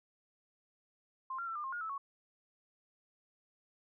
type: tone with pitch steps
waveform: sine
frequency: 1052 / 1380 / 1339 / 1201 / 1067 / 1429 / 1309 / 1110 Hz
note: C6 / F6 / E6 / D6 / C6 / F6 / E6 / C#6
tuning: +9 / -21 / +27 / +38 / +34 / +39 / -13 / +2 cents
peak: -37 dBFS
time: 1.3-1.98 s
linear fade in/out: 5 ms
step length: 85 ms
effects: none